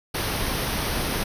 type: band-stop noise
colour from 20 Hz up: pink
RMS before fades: -26 dBFS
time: 0.14-1.24 s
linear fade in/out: 10 ms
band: 6200 to 8700 Hz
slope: 96 dB/octave
effects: resampled to 32000 Hz